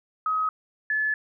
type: tone pair in turn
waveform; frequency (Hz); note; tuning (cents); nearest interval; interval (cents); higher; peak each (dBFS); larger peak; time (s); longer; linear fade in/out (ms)
sine; 1268 / 1724.7; D#6 / A6; +32 / -35; perfect fourth; 533; second; -22; neither; 0.26-0.49 / 0.9-1.14; second; 2
effects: none